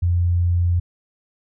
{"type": "tone", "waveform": "sine", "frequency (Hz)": 87.31, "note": "F2", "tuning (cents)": 0, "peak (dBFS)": -15, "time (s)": [0.02, 0.8], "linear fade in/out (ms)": 10, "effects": []}